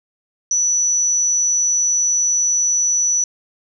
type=tone; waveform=sine; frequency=5930 Hz; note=F#8; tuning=3 cents sharp; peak=-14 dBFS; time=0.51-3.24 s; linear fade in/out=2 ms; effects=none